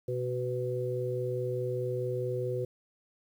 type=harmonic tone; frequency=124.7 Hz; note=B2; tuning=17 cents sharp; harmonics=1 / 3 / 4; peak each=-34 / -34 / -34 dBFS; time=0.08-2.65 s; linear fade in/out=5 ms; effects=10-bit